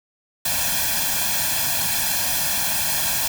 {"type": "noise with comb filter", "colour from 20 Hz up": "white", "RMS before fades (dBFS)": -22, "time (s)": [0.45, 3.28], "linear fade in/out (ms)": 5, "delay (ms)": 1.2, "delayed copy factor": 0.85, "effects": []}